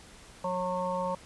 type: harmonic tone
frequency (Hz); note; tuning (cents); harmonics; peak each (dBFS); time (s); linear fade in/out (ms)
182; F#3; -28; 1 / 3 / 5 / 6; -37 / -32 / -33 / -37; 0.44-1.15; 5
effects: pink hiss -52 dBFS RMS until 1.25 s + resampled to 24000 Hz